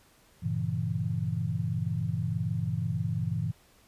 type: chord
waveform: sine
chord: G diminished seventh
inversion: none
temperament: equal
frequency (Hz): 98 / 116.54 / 138.59 / 164.81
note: G2 / Bb2 / Db3 / Fb3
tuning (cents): 0 / 0 / 0 / 0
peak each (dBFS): -34 / -32 / -35 / -32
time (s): 0.42-3.52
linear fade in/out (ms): 20
effects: pink hiss -61 dBFS RMS until 3.87 s + resampled to 32000 Hz